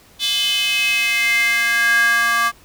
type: tone with high-pass filter sweep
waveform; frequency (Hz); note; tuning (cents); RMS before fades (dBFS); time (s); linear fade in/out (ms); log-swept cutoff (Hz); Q
square; 233.1; A#3; 0; -17; 0.19-2.52; 50; 3400 to 1300; 6.1
effects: pink hiss -49 dBFS RMS until 2.64 s